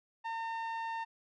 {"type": "tone with low-pass filter", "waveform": "sawtooth", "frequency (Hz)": 909, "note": "A#5", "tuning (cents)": -44, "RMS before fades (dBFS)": -38, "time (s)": [0.24, 1.05], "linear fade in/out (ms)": 20, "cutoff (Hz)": 2200, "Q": 0.66, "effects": []}